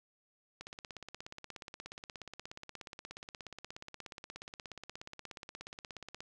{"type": "click train", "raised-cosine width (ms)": 0.2, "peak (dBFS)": -28, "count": 95, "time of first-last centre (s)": [0.61, 6.205], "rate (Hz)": 16.8, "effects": []}